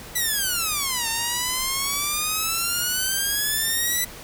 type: exponential two-way sweep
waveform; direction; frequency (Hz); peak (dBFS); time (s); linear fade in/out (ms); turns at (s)
5% pulse; down then up; 1994 to 901 to 1994; -11; 0.15-4.05; 10; 1.08
effects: pink hiss -40 dBFS RMS until 4.23 s